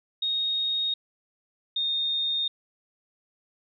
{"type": "tone pair in turn", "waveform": "sine", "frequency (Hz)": [3729, 3676], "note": ["A#7", "A#7"], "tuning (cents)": [0, -25], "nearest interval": "unison", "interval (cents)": 25, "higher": "first", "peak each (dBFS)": -24, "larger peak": "neither", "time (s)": [[0.22, 0.94], [1.76, 2.48]], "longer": "neither", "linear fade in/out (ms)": 5, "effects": []}